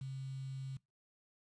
sine tone with quantisation, 133.5 Hz, C3, 35 cents sharp, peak -40 dBFS, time 0.01-0.77 s, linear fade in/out 5 ms, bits 10, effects noise-tail reverb RT60 0.2 s tail -22 dB re dry + resampled to 22050 Hz

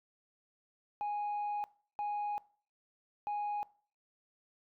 sine tone bursts at uneven times, 828 Hz, G#5, 5 cents flat, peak -31 dBFS, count 3, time 1.01-1.64 / 1.99-2.38 / 3.27-3.63 s, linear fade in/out 0 ms, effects noise-tail reverb RT60 0.4 s tail -21 dB re dry + tanh soft clip ceiling -32 dBFS

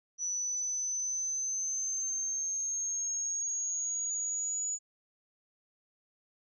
sine exponential sweep, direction up, 5920 to 6900 Hz, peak -31 dBFS, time 0.18-4.79 s, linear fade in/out 50 ms, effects none

